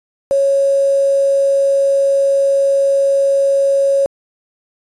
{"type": "tone with quantisation", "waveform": "sine", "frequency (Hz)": 552, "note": "C#5", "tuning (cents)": -7, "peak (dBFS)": -10, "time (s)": [0.31, 4.06], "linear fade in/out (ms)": 0, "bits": 5, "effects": ["resampled to 22050 Hz"]}